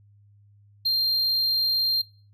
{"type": "tone", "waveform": "triangle", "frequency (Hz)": 4186, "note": "C8", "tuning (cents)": 0, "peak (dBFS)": -19, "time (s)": [0.85, 2.02], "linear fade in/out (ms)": 10, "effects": ["noise-tail reverb RT60 0.4 s tail -22 dB re dry", "added 102 Hz sine -53 dBFS peak until 2.33 s"]}